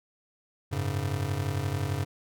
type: chord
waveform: square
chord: F# suspended second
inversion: none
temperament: just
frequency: 92.5 / 104.06 / 138.75 Hz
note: F#2 / G#2 / C#3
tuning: 0 / +4 / +2 cents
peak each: -33 dBFS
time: 0.71-2.05 s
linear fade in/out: 20 ms
effects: none